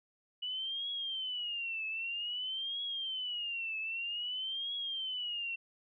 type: tone with vibrato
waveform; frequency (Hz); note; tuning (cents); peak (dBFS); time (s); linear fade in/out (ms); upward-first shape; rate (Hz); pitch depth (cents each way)
sine; 2944; F#7; -9; -35; 0.42-5.56; 10; triangle; 0.52; 220
effects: none